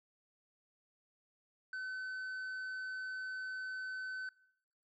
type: tone with tanh clipping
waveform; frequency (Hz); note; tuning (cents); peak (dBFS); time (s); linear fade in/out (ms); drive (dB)
sine; 1519; F#6; +45; -40; 1.73-4.29; 2; 4
effects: noise-tail reverb RT60 0.8 s tail -23 dB re dry